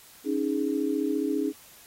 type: chord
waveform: sine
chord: C# suspended second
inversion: none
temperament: just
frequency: 277.2 / 311.8 / 415.8 Hz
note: C#4 / D#4 / G#4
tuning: 0 / +4 / +2 cents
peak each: -28 / -28 / -30 dBFS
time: 0.24-1.53 s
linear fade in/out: 50 ms
effects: white hiss -52 dBFS RMS until 1.86 s + AAC 48 kbps